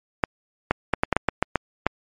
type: clicks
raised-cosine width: 0.5 ms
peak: -3 dBFS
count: 10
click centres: 0.238 / 0.71 / 0.937 / 1.035 / 1.127 / 1.166 / 1.287 / 1.426 / 1.557 / 1.866 s
effects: MP3 48 kbps